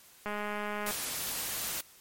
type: click train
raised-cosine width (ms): 0.5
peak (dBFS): -21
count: 136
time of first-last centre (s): 0.26-0.909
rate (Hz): 208
type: noise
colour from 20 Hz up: white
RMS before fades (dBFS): -35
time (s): 0.86-1.81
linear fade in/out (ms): 5
effects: white hiss -57 dBFS RMS until 2 s + MP3 64 kbps